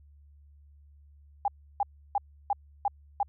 sine tone bursts, 809 Hz, G#5, 46 cents flat, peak -23 dBFS, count 6, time 1.45-3.23 s, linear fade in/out 2 ms, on 30 ms, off 320 ms, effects added 72 Hz sine -53 dBFS peak until 3.28 s

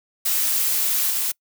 blue noise with level steps, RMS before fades -21 / -23 dBFS, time 0.25-1.32 s, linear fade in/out 10 ms, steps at 1.1 s, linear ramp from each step 2 ms, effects noise-tail reverb RT60 0.1 s tail -26 dB re dry

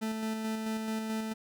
40% pulse tone with tremolo, 220 Hz, A3, in tune, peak -30 dBFS, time 0.01-1.34 s, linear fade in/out 20 ms, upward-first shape square, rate 4.6 Hz, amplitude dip 30%, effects none

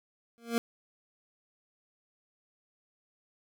25% pulse tone with exponential growth, 233.1 Hz, A#3, in tune, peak -19 dBFS, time 0.38-0.58 s, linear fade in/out 0 ms, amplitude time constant 43 ms, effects none

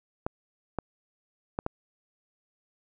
clicks, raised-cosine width 1 ms, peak -15 dBFS, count 4, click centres 0.265 / 0.787 / 1.589 / 1.664 s, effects none

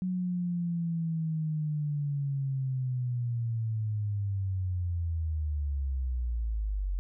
sine linear sweep, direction down, 185 to 45.21 Hz, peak -28 dBFS, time 0.02-6.99 s, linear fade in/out 0 ms, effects none

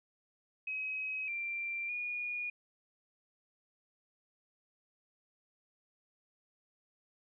sine tone with pitch steps, 2542 / 2363 / 2443 Hz, D#7 / D7 / D#7, +36 / +10 / -32 cents, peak -35 dBFS, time 0.67-2.5 s, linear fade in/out 5 ms, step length 610 ms, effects none

